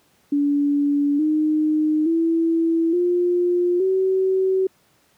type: tone with pitch steps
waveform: sine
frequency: 287 / 307.6 / 329.7 / 353.3 / 378.7 Hz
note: D4 / D#4 / E4 / F4 / F#4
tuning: -40 / -20 / 0 / +20 / +40 cents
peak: -16 dBFS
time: 0.32-4.67 s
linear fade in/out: 5 ms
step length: 870 ms
effects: pink hiss -60 dBFS RMS until 5.17 s + high-pass 100 Hz 12 dB/octave